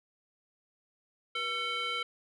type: tone with frequency modulation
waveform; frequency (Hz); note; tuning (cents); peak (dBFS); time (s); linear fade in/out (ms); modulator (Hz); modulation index
sine; 2220; C#7; +2; -29; 1.35-2.03; 5; 868; 1.5
effects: tanh soft clip ceiling -29 dBFS